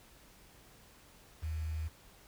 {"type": "tone with quantisation", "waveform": "sine", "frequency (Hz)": 79, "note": "D#2", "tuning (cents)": 27, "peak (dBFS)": -34, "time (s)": [1.42, 1.89], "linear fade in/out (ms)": 20, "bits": 9, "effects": ["added 50 Hz sine -66 dBFS peak until 2.27 s", "pink hiss -60 dBFS RMS until 2.27 s"]}